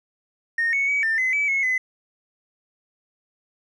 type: tone with pitch steps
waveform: triangle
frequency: 1845 / 2215 / 2270 / 1794 / 2037 / 2296 / 2181 / 2026 Hz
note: A#6 / C#7 / C#7 / A6 / C7 / D7 / C#7 / B6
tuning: -18 / -2 / +41 / +33 / -47 / -40 / -29 / +44 cents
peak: -16 dBFS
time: 0.58-1.78 s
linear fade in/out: 5 ms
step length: 150 ms
effects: tanh soft clip ceiling -16 dBFS + resampled to 22050 Hz